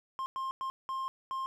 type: tone bursts at uneven times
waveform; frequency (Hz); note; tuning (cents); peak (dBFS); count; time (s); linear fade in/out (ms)
triangle; 1060; C6; +22; -31; 5; 0.19-0.26 / 0.36-0.51 / 0.61-0.7 / 0.89-1.08 / 1.31-1.46; 0
effects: none